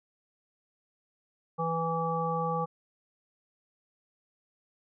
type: harmonic tone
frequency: 164.81 Hz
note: E3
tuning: in tune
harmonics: 1 / 3 / 5 / 7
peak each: -33 / -33 / -33 / -33 dBFS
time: 1.58-2.66 s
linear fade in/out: 20 ms
effects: none